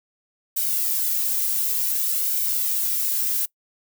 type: noise with flanger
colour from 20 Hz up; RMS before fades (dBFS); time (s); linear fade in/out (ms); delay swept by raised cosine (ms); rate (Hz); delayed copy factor
violet; -23; 0.56-3.46; 10; 1.3 to 2.5; 0.55; +0.6
effects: noise-tail reverb RT60 0.1 s tail -23 dB re dry